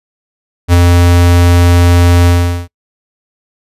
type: tone with ADSR envelope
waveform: square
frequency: 87.31 Hz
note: F2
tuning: in tune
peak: -3 dBFS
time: 0.68-2.68 s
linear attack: 51 ms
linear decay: 20 ms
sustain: -2 dB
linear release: 410 ms
effects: noise-tail reverb RT60 0.1 s tail -23 dB re dry + resampled to 32000 Hz